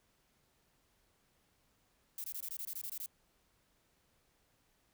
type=noise bursts; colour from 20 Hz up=violet; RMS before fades=-42 dBFS; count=11; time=2.18-3.061 s; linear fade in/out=2 ms; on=61 ms; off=21 ms; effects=pink hiss -74 dBFS RMS until 4.93 s